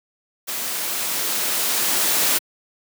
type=noise with level ramp; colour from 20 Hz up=white; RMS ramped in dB=-27 to -18 dBFS; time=0.47-2.39 s; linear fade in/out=20 ms; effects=high-pass 200 Hz 12 dB/octave